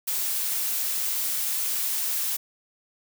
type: noise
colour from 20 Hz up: blue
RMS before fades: -27 dBFS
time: 0.07-2.37 s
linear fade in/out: 10 ms
effects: none